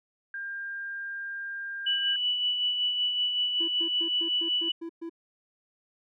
sine tone, 1600 Hz, G6, 35 cents sharp, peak -33 dBFS, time 0.34-2.16 s, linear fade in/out 2 ms
sine tone with tremolo, 2960 Hz, F#7, in tune, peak -23 dBFS, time 1.86-4.72 s, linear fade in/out 10 ms, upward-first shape sine, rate 5.3 Hz, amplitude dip 40%
triangle tone bursts, 333 Hz, E4, 18 cents sharp, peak -32 dBFS, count 8, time 3.6-5.096 s, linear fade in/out 10 ms, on 82 ms, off 120 ms
effects none

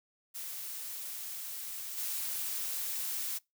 blue noise with level steps, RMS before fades -41 / -36 dBFS, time 0.34-3.39 s, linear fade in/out 20 ms, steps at 1.97 s, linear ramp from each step 10 ms, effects noise-tail reverb RT60 0.2 s tail -24 dB re dry

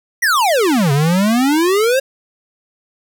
square exponential two-way sweep, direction down then up, 2004 to 135.2 to 550 Hz, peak -12 dBFS, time 0.22-2 s, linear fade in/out 10 ms, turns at 0.92 s, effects none

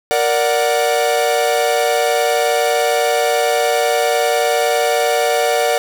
45% pulse chord, Bb augmented, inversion none, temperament equal with one note detuned, 467.8 / 587.3 / 740 Hz, Bb4 / D5 / F#5, +6 / 0 / 0 cents, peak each -18 dBFS, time 0.11-5.78 s, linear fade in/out 0 ms, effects none

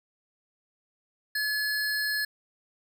square tone pair together, 1707 / 4254 Hz, G#6 / C8, +47 / +28 cents, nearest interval octave + major third, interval 1581 cents, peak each -28 / -34 dBFS, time 1.35-2.25 s, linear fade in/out 5 ms, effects none

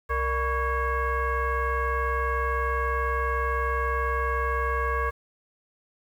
sine tone with frequency modulation, 591 Hz, D5, 11 cents sharp, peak -23 dBFS, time 0.09-5.11 s, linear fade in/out 20 ms, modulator 527 Hz, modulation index 2.1, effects 9-bit

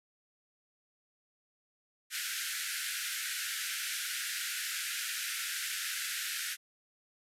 pink band-pass noise, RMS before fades -37 dBFS, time 2.1-6.57 s, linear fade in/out 50 ms, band 1400 to 14000 Hz, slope 96 dB/octave, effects none

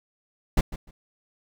brown noise with echo, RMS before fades -18 dBFS, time 0.57-0.61 s, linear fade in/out 5 ms, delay 150 ms, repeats 2, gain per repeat -15 dB, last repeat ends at 0.91 s, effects none

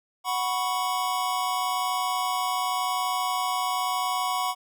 square chord, F# suspended fourth, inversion none, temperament equal, 740 / 987.8 / 1108.7 Hz, F#5 / B5 / C#6, 0 / 0 / 0 cents, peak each -30 dBFS, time 0.24-4.55 s, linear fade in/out 50 ms, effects none

